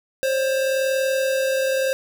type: tone pair together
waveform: square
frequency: 530.2 / 571 Hz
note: C5 / D5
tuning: +23 / -49 cents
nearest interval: minor second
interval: 128 cents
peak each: -20 / -31 dBFS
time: 0.23-1.93 s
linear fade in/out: 0 ms
effects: none